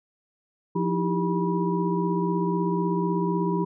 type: tone cluster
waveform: sine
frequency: 174.5 / 315.3 / 331.4 / 395.2 / 972 Hz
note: F3 / D#4 / E4 / G4 / B5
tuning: -1 / +23 / +9 / +14 / -28 cents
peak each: -25 / -31 / -33 / -28 / -30 dBFS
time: 0.75-3.65 s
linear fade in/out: 10 ms
effects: none